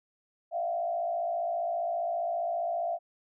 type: tone with frequency modulation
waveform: sine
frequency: 685 Hz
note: F5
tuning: 34 cents flat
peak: -28 dBFS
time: 0.51-2.99 s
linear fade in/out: 50 ms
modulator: 55 Hz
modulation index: 0.88
effects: none